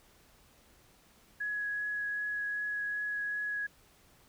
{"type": "tone with vibrato", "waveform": "sine", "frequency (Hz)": 1675, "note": "G#6", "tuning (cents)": 14, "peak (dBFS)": -32, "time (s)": [1.4, 3.67], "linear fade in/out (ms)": 10, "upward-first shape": "triangle", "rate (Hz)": 2.6, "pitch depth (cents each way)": 10, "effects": ["pink hiss -63 dBFS RMS until 4.28 s"]}